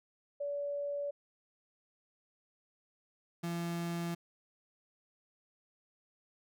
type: tone pair in turn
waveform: sine / 35% pulse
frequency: 573 / 170.35 Hz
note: D5 / F3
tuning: -43 / -43 cents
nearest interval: octave + major sixth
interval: 2100 cents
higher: first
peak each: -34 / -33 dBFS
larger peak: second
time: 0.4-1.11 / 3.43-4.15 s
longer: second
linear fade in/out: 10 ms
effects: none